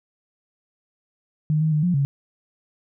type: tone with pitch steps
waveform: sine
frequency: 153.3 / 157.4 / 151.6 / 177.6 / 139.6 Hz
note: D#3 / D#3 / D#3 / F3 / C#3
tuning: -25 / +20 / -45 / +29 / +13 cents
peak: -17 dBFS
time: 1.5-2.05 s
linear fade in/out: 0 ms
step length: 110 ms
effects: none